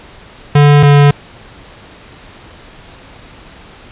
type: tone pair in turn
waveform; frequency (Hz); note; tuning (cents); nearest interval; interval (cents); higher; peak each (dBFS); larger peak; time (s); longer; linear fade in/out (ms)
square; 145.4 / 143.9; D3 / D3; -17 / -35; unison; 18; first; -4; neither; 0.55-0.83 / 0.83-1.11; neither; 5
effects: pink hiss -37 dBFS RMS until 3.91 s + resampled to 8000 Hz